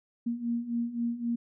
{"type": "beating tone pair", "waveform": "sine", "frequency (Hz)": [233.1, 236.9], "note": ["A#3", "A#3"], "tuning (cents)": [0, 28], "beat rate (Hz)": 3.8, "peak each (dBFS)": [-34, -30], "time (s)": [0.26, 1.36], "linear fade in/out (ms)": 10, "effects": []}